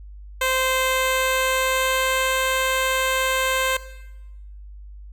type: tone with pitch glide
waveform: 10% pulse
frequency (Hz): 520 to 523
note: C5 to C5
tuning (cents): -11 to -1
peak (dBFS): -11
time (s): 0.41-3.77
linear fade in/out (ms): 5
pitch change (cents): +10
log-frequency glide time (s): 0.81-2.33
effects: noise-tail reverb RT60 1.0 s tail -17 dB re dry + added 50 Hz sine -37 dBFS peak until 5.12 s